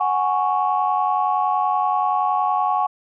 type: chord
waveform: sine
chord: F# suspended second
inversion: none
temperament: equal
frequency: 740 / 830.6 / 1108.7 Hz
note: F#5 / G#5 / C#6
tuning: 0 / 0 / 0 cents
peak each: -21 dBFS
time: 0-2.87 s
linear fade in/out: 10 ms
effects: tanh soft clip ceiling -8 dBFS